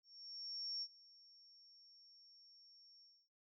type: tone with ADSR envelope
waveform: sine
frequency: 5490 Hz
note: F8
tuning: 31 cents flat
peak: -40 dBFS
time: 0.03-3.29 s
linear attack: 790 ms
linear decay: 56 ms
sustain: -22 dB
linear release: 270 ms
effects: none